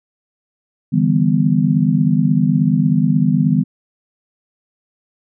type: chord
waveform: sine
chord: E minor seventh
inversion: third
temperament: just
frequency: 148.33 / 164.81 / 197.78 / 247.2 Hz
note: D3 / E3 / G3 / B3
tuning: +18 / 0 / +16 / +2 cents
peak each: -17 dBFS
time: 0.92-3.64 s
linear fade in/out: 20 ms
effects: none